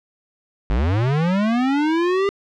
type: linear sweep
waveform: square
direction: up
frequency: 46.25 to 404.1 Hz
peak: -17 dBFS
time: 0.7-2.29 s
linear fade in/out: 0 ms
effects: low-pass 3000 Hz 12 dB/octave